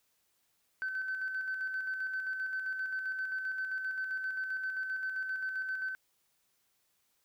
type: tone with tremolo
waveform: sine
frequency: 1530 Hz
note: G6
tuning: 42 cents flat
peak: -31 dBFS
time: 0.82-5.95 s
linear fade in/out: 0 ms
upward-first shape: square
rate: 7.6 Hz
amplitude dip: 40%
effects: tanh soft clip ceiling -28 dBFS + white hiss -75 dBFS RMS until 7.24 s